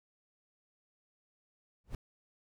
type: noise with exponential growth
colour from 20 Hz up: brown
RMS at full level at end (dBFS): -35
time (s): 1.84-1.95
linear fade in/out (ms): 2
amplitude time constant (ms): 22
effects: none